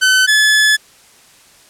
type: tone pair in turn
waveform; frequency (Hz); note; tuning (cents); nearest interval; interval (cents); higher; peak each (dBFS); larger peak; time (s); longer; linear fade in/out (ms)
sawtooth; 1519 / 1719.8; F#6 / A6; +45 / -40; major second; 215; second; -5; neither; 0.01-0.27 / 0.27-0.77; second; 20
effects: white hiss -46 dBFS RMS until 1.69 s + low-pass 10000 Hz 12 dB/octave